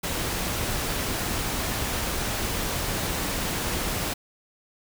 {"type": "noise", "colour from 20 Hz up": "pink", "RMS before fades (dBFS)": -28, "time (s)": [0.03, 4.14], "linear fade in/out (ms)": 10, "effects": []}